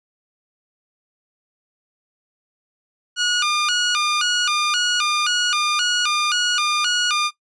15% pulse tone with vibrato, 1323 Hz, E6, 6 cents sharp, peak -11 dBFS, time 3.16-7.31 s, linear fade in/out 50 ms, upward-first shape square, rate 1.9 Hz, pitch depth 160 cents each way, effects noise-tail reverb RT60 0.1 s tail -17 dB re dry + resampled to 22050 Hz

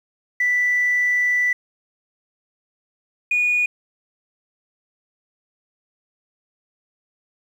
sine tone pair in turn, 1975.5 / 2455 Hz, B6 / D#7, 0 / -24 cents, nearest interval major third, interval 376 cents, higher second, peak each -15 dBFS, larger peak neither, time 0.4-1.53 / 3.31-3.66 s, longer first, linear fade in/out 5 ms, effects tanh soft clip ceiling -12 dBFS + 8-bit

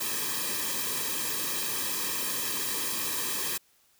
white noise with comb filter, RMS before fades -31 dBFS, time 0-3.58 s, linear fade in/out 10 ms, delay 1.4 ms, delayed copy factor -0.95, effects white hiss -65 dBFS RMS until 3.99 s

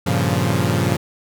sawtooth chord, G half-diminished seventh, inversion none, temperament equal, 98 / 116.54 / 138.59 / 174.61 Hz, G2 / Bb2 / Db3 / F3, 0 / 0 / 0 / 0 cents, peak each -18 dBFS, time 0.06-0.97 s, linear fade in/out 10 ms, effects none

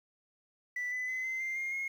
sine tone with pitch steps, 1975.5 / 2004 / 2033 / 2063 / 2093 / 2123 / 2154 Hz, B6 / B6 / B6 / C7 / C7 / C7 / C7, 0 / +25 / +50 / -25 / 0 / +25 / +50 cents, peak -31 dBFS, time 0.76-1.88 s, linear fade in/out 5 ms, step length 160 ms, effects tanh soft clip ceiling -31 dBFS + 10-bit

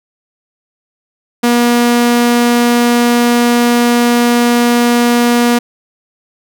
sawtooth tone, 239.5 Hz, A#3, 47 cents sharp, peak -4 dBFS, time 1.43-5.59 s, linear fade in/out 10 ms, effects none

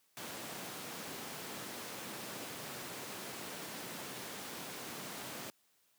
pink high-pass noise, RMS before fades -45 dBFS, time 0.17-5.5 s, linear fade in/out 0 ms, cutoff 170 Hz, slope 12 dB/octave, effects white hiss -73 dBFS RMS until 5.98 s + high-pass 100 Hz 12 dB/octave

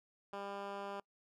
10% pulse tone with band-pass filter, 199.6 Hz, G3, 32 cents sharp, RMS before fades -44 dBFS, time 0.33-1 s, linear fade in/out 2 ms, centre 810 Hz, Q 0.55, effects noise-tail reverb RT60 0.1 s tail -26 dB re dry

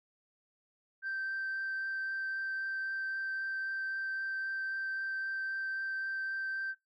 sine tone with vibrato, 1561 Hz, G6, 8 cents flat, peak -32 dBFS, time 1.02-6.75 s, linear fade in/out 50 ms, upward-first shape triangle, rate 3.8 Hz, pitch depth 8 cents each way, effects noise-tail reverb RT60 0.2 s tail -24 dB re dry + tanh soft clip ceiling -31 dBFS

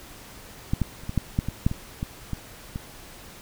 clicks, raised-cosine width 5 ms, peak -10 / -10 / -30 / -17 / -9 / -9 / -15 / -7 / -17 / -15 / -16 / -18 dBFS, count 12, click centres 0.735 / 0.817 / 1.036 / 1.094 / 1.177 / 1.389 / 1.486 / 1.665 / 1.714 / 2.029 / 2.333 / 2.759 s, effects pink hiss -45 dBFS RMS until 3.41 s

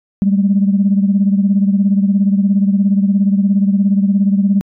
sine beating tone pair, 196 / 213 Hz, G3 / G#3, 0 / +44 cents, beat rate 17 Hz, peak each -10 / -16 dBFS, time 0.22-4.61 s, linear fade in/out 0 ms, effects tanh soft clip ceiling -2 dBFS

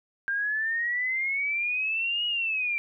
sine exponential two-way sweep, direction up then down, 1590 to 2909 to 2339 Hz, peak -25 dBFS, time 0.28-2.78 s, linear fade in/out 0 ms, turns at 2.26 s, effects none

